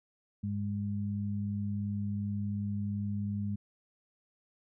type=tone pair together; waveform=sine; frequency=101.13 / 203.9 Hz; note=G#2 / G#3; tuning=-46 / -32 cents; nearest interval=octave; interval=1214 cents; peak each=-34 / -34 dBFS; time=0.43-3.56 s; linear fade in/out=10 ms; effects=none